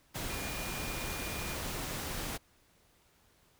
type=tone in noise; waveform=sine; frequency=2423 Hz; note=D#7; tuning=47 cents flat; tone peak=-45 dBFS; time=0.29-1.56 s; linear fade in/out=20 ms; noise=pink; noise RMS=-38 dBFS; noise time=0.14-2.38 s; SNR=-10 dB; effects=pink hiss -67 dBFS RMS until 3.59 s